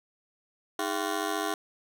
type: ring-modulated tone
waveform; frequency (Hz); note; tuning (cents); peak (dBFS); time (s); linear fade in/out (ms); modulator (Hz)
15% pulse; 362.3; F#4; -36; -19; 0.79-1.54; 2; 47.2
effects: none